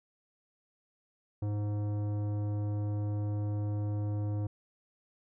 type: tone with tanh clipping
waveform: triangle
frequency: 103.83 Hz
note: G#2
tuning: in tune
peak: -32 dBFS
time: 1.42-4.47 s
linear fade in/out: 5 ms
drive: 18 dB
effects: none